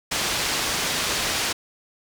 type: low-pass noise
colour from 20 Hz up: white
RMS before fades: -25 dBFS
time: 0.11-1.53 s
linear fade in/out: 10 ms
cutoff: 5900 Hz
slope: 12 dB/octave
effects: none